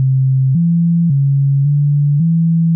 sine tone with pitch steps, 132.3 / 169.2 / 138.7 / 144.6 / 165.6 Hz, C3 / E3 / C#3 / D3 / E3, +20 / +45 / +1 / -27 / +8 cents, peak -9 dBFS, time 0-2.75 s, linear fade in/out 0 ms, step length 550 ms, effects none

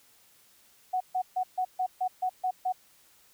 sine tone bursts, 740 Hz, F#5, in tune, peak -25 dBFS, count 9, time 0.93-2.725 s, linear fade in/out 10 ms, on 75 ms, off 140 ms, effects white hiss -61 dBFS RMS until 3.33 s

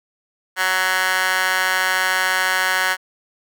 15% pulse tone with high-pass filter, 186.2 Hz, F#3, 11 cents sharp, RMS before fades -19 dBFS, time 0.56-2.97 s, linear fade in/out 50 ms, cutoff 1300 Hz, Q 4.6, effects none

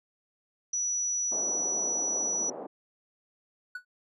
sine tone, 5890 Hz, F#8, 9 cents flat, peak -27 dBFS, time 0.73-2.5 s, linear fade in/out 5 ms
white band-pass noise, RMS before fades -40 dBFS, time 1.31-2.67 s, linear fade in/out 10 ms, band 230 to 750 Hz, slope 24 dB/octave
triangle tone with exponential decay, 1476 Hz, F#6, 5 cents flat, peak -30 dBFS, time 3.75-3.85 s, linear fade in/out 5 ms, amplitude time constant 20 ms
effects none

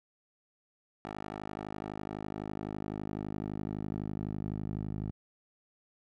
10% pulse tone with band-pass filter sweep, 51.91 Hz, G#1, in tune, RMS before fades -38 dBFS, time 1.05-5.11 s, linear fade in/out 0 ms, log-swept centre 800 to 130 Hz, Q 0.72, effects none

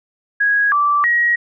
sine tone with pitch steps, 1655 / 1165 / 1898 Hz, G#6 / D6 / A#6, -6 / -14 / +31 cents, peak -12 dBFS, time 0.4-1.36 s, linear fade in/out 10 ms, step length 320 ms, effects none

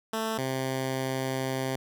10% pulse tone pair in turn, 221.8 / 131.88 Hz, A3 / C3, +14 / +14 cents, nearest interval major sixth, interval 900 cents, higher first, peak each -20 dBFS, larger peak neither, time 0.13-0.38 / 0.38-1.76 s, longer second, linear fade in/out 5 ms, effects none

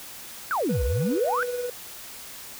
sine exponential two-way sweep, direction down then up, 1600 to 55.6 to 1600 Hz, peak -22 dBFS, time 0.51-1.43 s, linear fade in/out 0 ms, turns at 0.84 s
triangle tone with tremolo, 490.6 Hz, B4, 12 cents flat, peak -23 dBFS, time 0.69-1.7 s, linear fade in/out 5 ms, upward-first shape sine, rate 19 Hz, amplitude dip 45%
effects tanh soft clip ceiling -14 dBFS + white hiss -41 dBFS RMS until 2.59 s

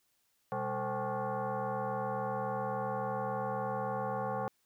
sine tone with frequency modulation, 123.8 Hz, B2, 5 cents sharp, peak -32 dBFS, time 0.52-4.48 s, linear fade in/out 0 ms, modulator 324 Hz, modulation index 3.1, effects white hiss -75 dBFS RMS until 4.65 s

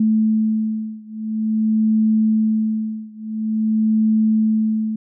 sine beating tone pair, 218.1 / 218.58 Hz, A3 / A3, -15 / -11 cents, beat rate 0.48 Hz, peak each -18 / -19 dBFS, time 0-4.96 s, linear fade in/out 5 ms, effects none

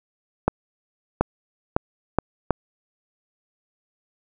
accelerating click train, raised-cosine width 1 ms, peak -3 dBFS, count 5, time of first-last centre 0.48-2.507 s, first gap 730 ms, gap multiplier 0.76, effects none

